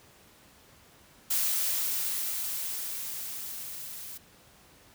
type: noise with level ramp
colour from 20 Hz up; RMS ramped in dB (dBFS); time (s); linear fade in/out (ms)
blue; -27 to -42; 1.3-4.18; 10
effects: pink hiss -57 dBFS RMS until 4.94 s + high-pass 60 Hz 12 dB/octave